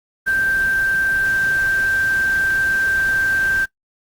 sine tone in noise, 1568 Hz, G6, in tune, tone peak -15 dBFS, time 0.26-3.66 s, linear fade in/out 20 ms, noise pink, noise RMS -33 dBFS, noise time 0.26-3.66 s, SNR +15 dB, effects noise-tail reverb RT60 0.1 s tail -19 dB re dry + Opus 32 kbps

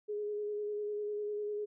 sine tone with vibrato, 417.1 Hz, G#4, 7 cents sharp, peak -34 dBFS, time 0.08-1.66 s, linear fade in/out 20 ms, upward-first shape square, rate 10 Hz, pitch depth 15 cents each way, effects none

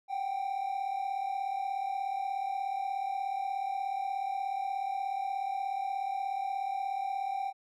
triangle tone pair together, 750 / 786.7 Hz, F#5 / G5, +23 / +6 cents, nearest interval minor second, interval 83 cents, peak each -34 / -30 dBFS, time 0.08-7.53 s, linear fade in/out 50 ms, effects tanh soft clip ceiling -24 dBFS

